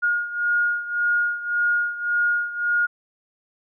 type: beating tone pair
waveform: sine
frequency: 1429 / 1430.8 Hz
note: F6 / F6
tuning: +39 / +41 cents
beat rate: 1.8 Hz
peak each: -21 / -25 dBFS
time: 0.02-2.87 s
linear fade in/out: 20 ms
effects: none